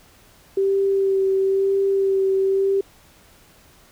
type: tone with vibrato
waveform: sine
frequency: 388.7 Hz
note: G4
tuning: 15 cents flat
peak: -16 dBFS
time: 0.57-2.81 s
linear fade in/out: 5 ms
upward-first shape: sine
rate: 1 Hz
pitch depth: 17 cents each way
effects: pink hiss -52 dBFS RMS until 3.91 s